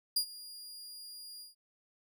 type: tone with ADSR envelope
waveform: sawtooth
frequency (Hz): 4837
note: D#8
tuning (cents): -50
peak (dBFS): -23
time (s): 0.16-1.55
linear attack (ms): 7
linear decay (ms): 83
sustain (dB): -20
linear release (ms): 140
effects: none